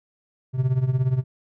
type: tone with tremolo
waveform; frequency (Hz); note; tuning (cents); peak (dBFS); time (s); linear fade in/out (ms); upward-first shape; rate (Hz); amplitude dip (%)
triangle; 128.9; C3; -26; -13; 0.53-1.24; 50; triangle; 17; 85
effects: none